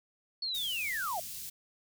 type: linear sweep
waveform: sine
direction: down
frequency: 4435 to 618 Hz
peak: -32 dBFS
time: 0.42-1.2 s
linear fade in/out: 5 ms
type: band-stop noise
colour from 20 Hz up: white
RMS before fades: -42 dBFS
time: 0.54-1.5 s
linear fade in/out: 10 ms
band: 150 to 3900 Hz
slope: 12 dB/octave
effects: none